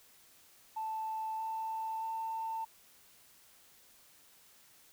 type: tone with pitch steps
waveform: sine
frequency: 880 / 887.7 / 895.4 Hz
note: A5 / A5 / A5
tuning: 0 / +15 / +30 cents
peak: -34 dBFS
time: 0.76-2.65 s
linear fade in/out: 10 ms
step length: 630 ms
effects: tanh soft clip ceiling -30 dBFS + white hiss -62 dBFS RMS until 4.92 s